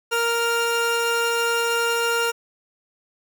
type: tone pair together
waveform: 30% pulse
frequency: 466.8 / 1397.3 Hz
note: A#4 / F6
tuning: +2 / 0 cents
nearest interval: octave + perfect fifth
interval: 1898 cents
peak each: -20 dBFS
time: 0.11-2.32 s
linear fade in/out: 20 ms
effects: none